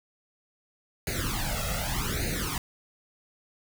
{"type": "noise with flanger", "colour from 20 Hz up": "pink", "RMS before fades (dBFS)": -30, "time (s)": [1.07, 2.58], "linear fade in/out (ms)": 2, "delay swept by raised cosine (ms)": [0.45, 1.55], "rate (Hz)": 0.84, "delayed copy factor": 0.95, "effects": []}